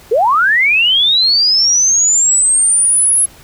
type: linear sweep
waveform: sine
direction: up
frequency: 401.4 to 10840 Hz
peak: -8 dBFS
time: 0.11-3.26 s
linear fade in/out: 10 ms
effects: pink hiss -41 dBFS RMS until 3.43 s